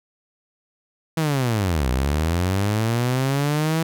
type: linear two-way sweep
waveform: sawtooth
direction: down then up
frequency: 164.81 to 61 to 164.81 Hz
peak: -15 dBFS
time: 1.17-3.83 s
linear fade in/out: 5 ms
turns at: 1.89 s
effects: none